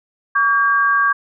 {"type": "tone pair together", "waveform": "sine", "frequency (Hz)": [1138, 1609.4], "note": ["C#6", "G6"], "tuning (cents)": [45, 45], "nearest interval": "tritone", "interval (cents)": 600, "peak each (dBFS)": [-15, -15], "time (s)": [0.35, 1.13], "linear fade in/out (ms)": 10, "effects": []}